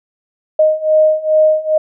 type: beating tone pair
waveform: sine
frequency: 620 / 622.4 Hz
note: D#5 / D#5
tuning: -6 / 0 cents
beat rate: 2.4 Hz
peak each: -13 / -11 dBFS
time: 0.59-1.78 s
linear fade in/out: 5 ms
effects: none